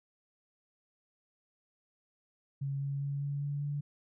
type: tone with pitch steps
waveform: sine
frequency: 138.5 / 139.71 / 140.92 / 142.15 / 143.38 / 144.63 Hz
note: C#3 / C#3 / C#3 / C#3 / D3 / D3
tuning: -1 / +14 / +29 / +44 / -41 / -26 cents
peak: -32 dBFS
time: 2.61-3.81 s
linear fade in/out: 10 ms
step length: 200 ms
effects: none